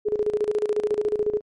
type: tone with tremolo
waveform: sine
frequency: 420.4 Hz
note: G#4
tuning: 21 cents sharp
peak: -18 dBFS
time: 0.05-1.41 s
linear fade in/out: 20 ms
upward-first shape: square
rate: 14 Hz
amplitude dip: 75%
effects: MP3 48 kbps